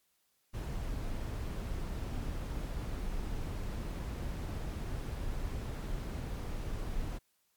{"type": "noise", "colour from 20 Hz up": "brown", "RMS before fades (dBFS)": -37, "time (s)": [0.53, 7.19], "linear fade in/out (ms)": 20, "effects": ["white hiss -75 dBFS RMS until 7.56 s", "MP3 96 kbps"]}